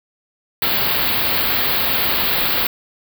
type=band-stop noise; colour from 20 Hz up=white; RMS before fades=-18 dBFS; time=0.62-2.67 s; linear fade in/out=2 ms; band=4700 to 13000 Hz; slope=96 dB/octave; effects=none